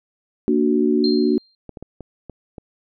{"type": "chord", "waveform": "sine", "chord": "Bb augmented", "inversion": "none", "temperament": "equal", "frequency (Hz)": [233.1, 293.7, 370], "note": ["Bb3", "D4", "F#4"], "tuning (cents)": [0, 0, 0], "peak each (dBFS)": -19, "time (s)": [0.48, 1.38], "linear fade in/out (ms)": 0}
{"type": "tone with exponential decay", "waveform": "sine", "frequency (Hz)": 4183, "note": "C8", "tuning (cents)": -1, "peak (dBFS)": -21, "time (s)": [1.04, 1.55], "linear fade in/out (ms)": 2, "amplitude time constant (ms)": 110}
{"type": "clicks", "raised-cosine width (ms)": 2, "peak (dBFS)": -21, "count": 6, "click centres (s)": [1.693, 1.772, 1.826, 2.007, 2.297, 2.582]}
{"effects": []}